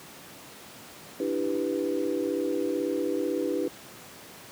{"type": "chord", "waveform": "sine", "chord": "E minor seventh", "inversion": "third", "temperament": "equal", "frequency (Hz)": [293.7, 329.6, 392, 493.9], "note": ["D4", "E4", "G4", "B4"], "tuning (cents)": [0, 0, 0, 0], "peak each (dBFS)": -31, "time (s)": [1.2, 3.68], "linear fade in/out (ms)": 2, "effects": ["pink hiss -46 dBFS RMS until 4.51 s", "high-pass 150 Hz 12 dB/octave"]}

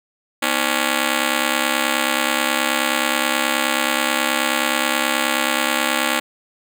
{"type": "ring-modulated tone", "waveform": "5% pulse", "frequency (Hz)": 279.4, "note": "C#4", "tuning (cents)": 14, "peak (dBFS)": -3, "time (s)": [0.42, 6.2], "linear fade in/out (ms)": 10, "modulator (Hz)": 34.7, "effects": []}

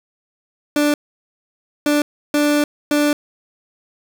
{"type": "tone bursts at uneven times", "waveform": "30% pulse", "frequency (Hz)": 294, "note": "D4", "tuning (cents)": 2, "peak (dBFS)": -11, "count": 4, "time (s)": [[0.76, 0.94], [1.86, 2.02], [2.34, 2.64], [2.91, 3.13]], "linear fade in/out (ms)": 2, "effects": []}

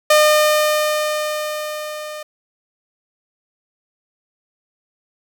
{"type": "tone with level ramp", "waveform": "sawtooth", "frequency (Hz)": 607, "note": "D#5", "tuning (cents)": -43, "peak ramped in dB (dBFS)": [-5, -25], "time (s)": [0.1, 2.23], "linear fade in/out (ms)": 5, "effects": []}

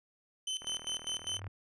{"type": "tone with tremolo", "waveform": "sawtooth", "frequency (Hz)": 3054, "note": "G7", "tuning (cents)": -46, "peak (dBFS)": -30, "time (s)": [0.47, 1.4], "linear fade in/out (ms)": 5, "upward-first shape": "square", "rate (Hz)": 5, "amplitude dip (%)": 80}
{"type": "click train", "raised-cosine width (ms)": 0.5, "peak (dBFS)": -32, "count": 35, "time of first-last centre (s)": [0.62, 1.468], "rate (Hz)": 40.1}
{"type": "tone with exponential growth", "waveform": "sine", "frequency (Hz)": 97, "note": "G2", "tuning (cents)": -18, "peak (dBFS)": -37, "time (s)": [1.05, 1.48], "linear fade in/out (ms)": 5, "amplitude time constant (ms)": 93}
{"effects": ["resampled to 22050 Hz"]}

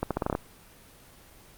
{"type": "accelerating click train", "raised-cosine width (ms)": 1, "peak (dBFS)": -12, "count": 8, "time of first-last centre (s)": [0.03, 0.351], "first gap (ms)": 77, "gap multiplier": 0.82, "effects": ["pink hiss -53 dBFS RMS until 1.57 s", "Opus 24 kbps"]}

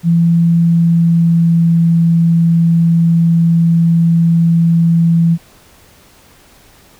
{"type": "tone with pitch glide", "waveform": "sine", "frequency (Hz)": [168.4, 167.14], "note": ["E3", "E3"], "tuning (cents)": [37, 24], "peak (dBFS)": -7, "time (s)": [0.03, 5.38], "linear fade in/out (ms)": 50, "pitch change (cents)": -13, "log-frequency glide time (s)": [0.51, 1.82], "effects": ["pink hiss -45 dBFS RMS until 6.99 s"]}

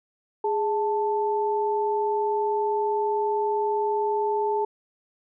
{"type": "tone pair together", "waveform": "sine", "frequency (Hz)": [415.3, 880], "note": ["G#4", "A5"], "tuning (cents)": [0, 0], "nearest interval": "octave + minor second", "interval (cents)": 1300, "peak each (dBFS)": [-24, -25], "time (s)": [0.44, 4.65], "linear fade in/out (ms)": 5, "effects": []}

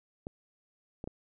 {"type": "clicks", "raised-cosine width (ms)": 2, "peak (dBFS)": -25, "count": 3, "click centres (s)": [0.269, 1.041, 1.075], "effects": []}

